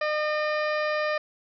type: harmonic tone with a mistuned harmonic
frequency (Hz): 607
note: D#5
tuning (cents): -43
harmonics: 1 / 2 / 3 / 4 / 5 / 6 / 7 / 8 / 9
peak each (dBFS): -26 / -31 / -31 / -36 / -46 / -49 / -45 / -42 / -51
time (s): 0.01-1.18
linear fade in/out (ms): 5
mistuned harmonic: 7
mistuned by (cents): -88
effects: none